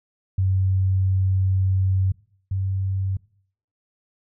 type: tone pair in turn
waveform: sine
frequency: 94.8 / 95.9 Hz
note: F#2 / G2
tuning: +43 / -37 cents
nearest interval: unison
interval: 20 cents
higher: second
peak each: -17 / -21 dBFS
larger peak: first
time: 0.38-2.12 / 2.51-3.17 s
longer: first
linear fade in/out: 5 ms
effects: noise-tail reverb RT60 0.6 s tail -23 dB re dry